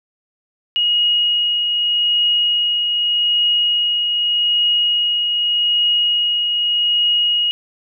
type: tone with tremolo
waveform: sine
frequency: 2885 Hz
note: F#7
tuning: 44 cents flat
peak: -12 dBFS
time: 0.76-7.51 s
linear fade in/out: 0 ms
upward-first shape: triangle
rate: 0.83 Hz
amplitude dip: 35%
effects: none